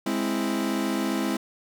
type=chord; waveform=40% pulse; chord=Ab augmented; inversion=none; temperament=equal with one note detuned; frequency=206.9 / 261.6 / 329.6 Hz; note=Ab3 / C4 / E4; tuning=-6 / 0 / 0 cents; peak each=-28 dBFS; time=0.06-1.37 s; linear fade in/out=5 ms; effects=none